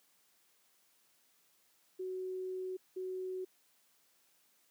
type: tone bursts at uneven times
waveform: sine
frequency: 372.1 Hz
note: F#4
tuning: 10 cents sharp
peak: -37 dBFS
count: 2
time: 1.99-2.77 / 2.96-3.45 s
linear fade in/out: 10 ms
effects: white hiss -71 dBFS RMS until 4.7 s + high-pass 150 Hz 12 dB/octave